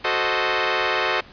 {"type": "chord", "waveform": "10% pulse", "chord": "F# diminished seventh", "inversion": "none", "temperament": "equal", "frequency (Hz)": [370, 440, 523.3, 622.3], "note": ["F#4", "A4", "C5", "Eb5"], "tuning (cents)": [0, 0, 0, 0], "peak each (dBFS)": -17, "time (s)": [0.04, 1.21], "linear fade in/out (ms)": 10, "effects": ["pink hiss -46 dBFS RMS until 1.32 s", "resampled to 11025 Hz"]}